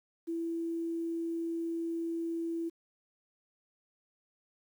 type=tone with quantisation; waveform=sine; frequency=332.9 Hz; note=E4; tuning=17 cents sharp; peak=-32 dBFS; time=0.27-2.7 s; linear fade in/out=20 ms; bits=10; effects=none